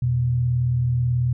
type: tone pair together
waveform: sine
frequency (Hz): 85.05 / 123.47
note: F2 / B2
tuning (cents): -45 / 0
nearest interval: tritone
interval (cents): 645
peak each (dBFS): -29 / -18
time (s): 0.02-1.33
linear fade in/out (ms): 5
effects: none